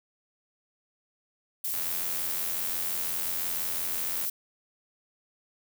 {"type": "noise", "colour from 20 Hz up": "violet", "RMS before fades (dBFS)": -31, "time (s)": [1.64, 4.3], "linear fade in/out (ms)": 5}
{"type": "click train", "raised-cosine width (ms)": 0.2, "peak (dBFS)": -22, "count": 216, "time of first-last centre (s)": [1.74, 4.249], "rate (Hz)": 85.7}
{"effects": []}